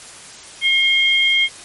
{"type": "tone pair together", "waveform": "sine", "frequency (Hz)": [2148, 3200], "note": ["C7", "G7"], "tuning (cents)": [45, 35], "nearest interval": "perfect fifth", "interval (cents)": 690, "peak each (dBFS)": -15, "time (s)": [0.61, 1.49], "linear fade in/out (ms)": 50, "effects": ["white hiss -38 dBFS RMS until 1.64 s", "MP3 48 kbps"]}